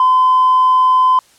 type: tone with tanh clipping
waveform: triangle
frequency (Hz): 1022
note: C6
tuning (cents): -41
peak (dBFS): -8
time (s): 0-1.19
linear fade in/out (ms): 2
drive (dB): 5
effects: white hiss -50 dBFS RMS until 1.38 s + low-pass 10000 Hz 12 dB/octave